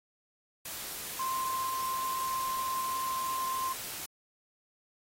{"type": "tone in noise", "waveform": "sine", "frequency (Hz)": 1047, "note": "C6", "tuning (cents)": 1, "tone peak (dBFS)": -31, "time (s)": [1.19, 3.73], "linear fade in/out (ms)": 5, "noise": "white", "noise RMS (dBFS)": -40, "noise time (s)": [0.65, 4.06], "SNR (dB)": 6, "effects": ["AAC 48 kbps"]}